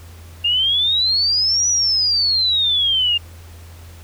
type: exponential two-way sweep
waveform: sine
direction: up then down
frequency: 2788 to 5930 to 2788 Hz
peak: -14 dBFS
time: 0.44-3.18 s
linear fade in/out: 10 ms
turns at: 1.68 s
effects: added 84 Hz sine -37 dBFS peak until 4.03 s + pink hiss -46 dBFS RMS until 4.03 s